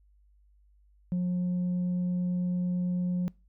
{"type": "tone with tanh clipping", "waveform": "sine", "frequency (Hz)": 179.1, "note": "F3", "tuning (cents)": 44, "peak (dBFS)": -26, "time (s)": [1.12, 3.28], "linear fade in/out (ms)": 0, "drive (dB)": 1, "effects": ["noise-tail reverb RT60 0.3 s tail -25 dB re dry", "added 50 Hz sine -59 dBFS peak until 3.48 s"]}